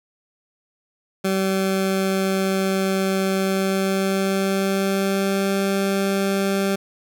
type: tone with pitch glide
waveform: 20% pulse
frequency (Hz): 191.8 to 195.83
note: G3 to G3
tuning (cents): -37 to -1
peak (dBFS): -14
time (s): 1.24-6.76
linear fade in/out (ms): 10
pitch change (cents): +36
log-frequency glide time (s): 3.37-5.51
effects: none